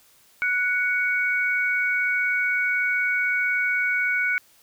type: tone pair together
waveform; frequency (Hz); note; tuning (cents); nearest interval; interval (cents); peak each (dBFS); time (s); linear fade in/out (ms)
sine; 1477.5 / 2236; F#6 / C#7; -3 / +14; perfect fifth; 717; -23; 0.42-4.38; 0
effects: white hiss -57 dBFS RMS until 4.62 s